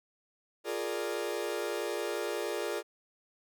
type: chord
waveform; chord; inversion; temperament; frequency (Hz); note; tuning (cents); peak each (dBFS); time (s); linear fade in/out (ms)
40% pulse; Bb dominant seventh; second; equal; 349.2 / 415.3 / 466.2 / 587.3; F4 / Ab4 / Bb4 / D5; 0 / 0 / 0 / 0; -38 / -36 / -37 / -38; 0.64-2.83; 50
effects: none